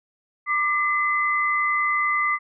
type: tone pair together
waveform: sine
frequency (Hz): 1184 / 2035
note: D6 / C7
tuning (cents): +14 / -49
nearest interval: major sixth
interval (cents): 937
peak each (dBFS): -22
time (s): 0.46-2.39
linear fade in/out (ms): 50
effects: none